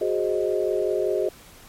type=chord; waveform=sine; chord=Ab dominant seventh; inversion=third; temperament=equal with one note detuned; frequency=370 / 415.3 / 526.6 / 622.3 Hz; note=Gb4 / Ab4 / C5 / Eb5; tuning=0 / 0 / +11 / 0 cents; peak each=-25 / -25 / -29 / -27 dBFS; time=0.01-1.29 s; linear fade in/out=5 ms; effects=pink hiss -48 dBFS RMS until 1.68 s + MP3 64 kbps